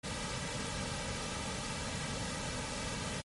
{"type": "noise with comb filter", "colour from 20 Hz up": "pink", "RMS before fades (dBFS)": -38, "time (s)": [0.03, 3.22], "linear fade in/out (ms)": 20, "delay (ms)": 2.8, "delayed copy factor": -0.7, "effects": ["low-pass 10000 Hz 12 dB/octave", "MP3 48 kbps"]}